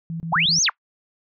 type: tone bursts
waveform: sine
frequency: 164.81 Hz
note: E3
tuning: in tune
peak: -26 dBFS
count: 4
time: 0.1-0.587 s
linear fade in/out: 0 ms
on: 100 ms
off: 29 ms
type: linear two-way sweep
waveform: sine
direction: up then down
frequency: 599 to 6600 to 655 Hz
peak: -16 dBFS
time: 0.32-0.7 s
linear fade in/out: 10 ms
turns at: 0.62 s
effects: noise-tail reverb RT60 0.1 s tail -24 dB re dry